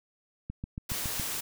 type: click train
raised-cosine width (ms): 5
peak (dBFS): -23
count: 6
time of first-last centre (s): 0.5-1.197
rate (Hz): 7.17
type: noise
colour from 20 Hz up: white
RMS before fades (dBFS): -34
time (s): 0.89-1.41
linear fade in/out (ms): 10
effects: none